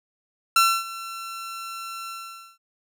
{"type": "tone with ADSR envelope", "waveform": "sawtooth", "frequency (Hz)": 1350, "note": "E6", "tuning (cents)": 41, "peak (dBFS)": -10, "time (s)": [0.56, 2.58], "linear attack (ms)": 4, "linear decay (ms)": 270, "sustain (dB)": -19, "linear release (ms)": 490, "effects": []}